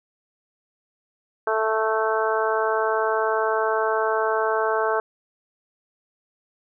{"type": "harmonic tone", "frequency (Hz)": 219.9, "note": "A3", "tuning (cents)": -1, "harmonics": [2, 3, 4, 5, 6, 7], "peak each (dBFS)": [-24, -26, -27, -28, -29, -29], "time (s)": [1.47, 5], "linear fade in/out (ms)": 2, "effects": []}